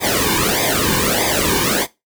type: noise with flanger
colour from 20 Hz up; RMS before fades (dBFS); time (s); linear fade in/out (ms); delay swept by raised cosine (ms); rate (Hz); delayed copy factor
pink; -17; 0-1.87; 50; 0.7 to 1.55; 1.6; -1
effects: noise-tail reverb RT60 0.2 s tail -18 dB re dry